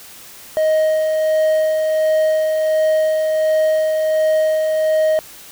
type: tone with tremolo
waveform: triangle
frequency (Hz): 626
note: D#5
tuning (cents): +10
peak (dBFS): -10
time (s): 0.57-5.19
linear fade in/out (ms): 0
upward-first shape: sine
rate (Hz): 1.4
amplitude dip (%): 30
effects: white hiss -39 dBFS RMS until 5.51 s